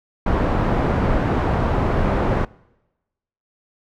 pink low-pass noise, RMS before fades -19 dBFS, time 0.26-2.45 s, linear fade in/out 5 ms, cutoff 1100 Hz, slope 12 dB/octave, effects noise-tail reverb RT60 1.0 s tail -24 dB re dry

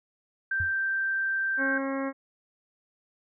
sine tone, 1568 Hz, G6, in tune, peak -25 dBFS, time 0.51-1.78 s, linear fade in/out 5 ms
sine tone with exponential decay, 87.31 Hz, F2, in tune, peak -27 dBFS, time 0.6-0.74 s, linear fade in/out 5 ms, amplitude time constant 30 ms
harmonic tone, 271.2 Hz, C#4, 38 cents flat, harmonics 1 / 2 / 3 / 4 / 5 / 6 / 7 / 8, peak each -30 / -33 / -42 / -38 / -43 / -42 / -43 / -45 dBFS, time 1.57-2.13 s, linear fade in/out 50 ms
effects none

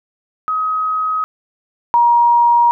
sine tone pair in turn, 1266 / 948.4 Hz, D#6 / A#5, +30 / +30 cents, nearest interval perfect fourth, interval 500 cents, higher first, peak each -15 / -8 dBFS, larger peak second, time 0.48-1.24 / 1.94-2.71 s, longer second, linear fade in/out 0 ms, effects none

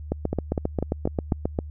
two click trains, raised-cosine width 2 ms, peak -11 / -10 dBFS, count 5 / 12, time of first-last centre 0.33-1.323 / 0.12-1.589 s, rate 4.03 / 7.49 Hz, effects added 75 Hz sine -34 dBFS peak until 1.7 s

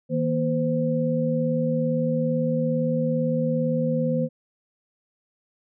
sine tone cluster, 158.7 / 236.4 / 515 Hz, D#3 / A#3 / C5, +35 / +24 / -28 cents, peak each -25 dBFS, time 0.09-4.29 s, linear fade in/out 50 ms, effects none

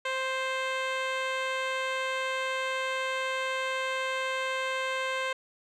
10% pulse tone with low-pass filter, 524 Hz, C5, 2 cents sharp, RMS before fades -31 dBFS, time 0.05-5.33 s, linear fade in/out 5 ms, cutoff 5200 Hz, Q 0.54, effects none

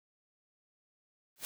white noise with exponential growth, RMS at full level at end -35 dBFS, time 1.36-1.45 s, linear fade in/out 0 ms, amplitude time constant 19 ms, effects none

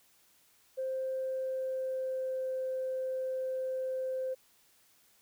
sine tone with pitch glide, 524 to 519.8 Hz, C5 to C5, +2 to -11 cents, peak -31 dBFS, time 0.77-4.35 s, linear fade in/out 20 ms, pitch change -13 cents, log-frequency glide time 1.15-2.55 s, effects tanh soft clip ceiling -27 dBFS + white hiss -66 dBFS RMS until 5.21 s

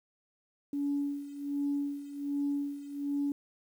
sine tone with tremolo, 284.6 Hz, C#4, 46 cents sharp, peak -27 dBFS, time 0.73-3.32 s, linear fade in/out 2 ms, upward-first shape sine, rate 1.3 Hz, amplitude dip 80%, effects tanh soft clip ceiling -23 dBFS + 10-bit

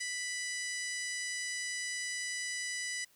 harmonic tone, 989 Hz, B5, 2 cents sharp, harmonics 2 / 3 / 4 / 5 / 6 / 7 / 8 / 9 / 10, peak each -38 / -48 / -49 / -44 / -44 / -51 / -45 / -47 / -50 dBFS, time 0-3.05 s, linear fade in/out 10 ms, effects white hiss -66 dBFS RMS until 3.15 s

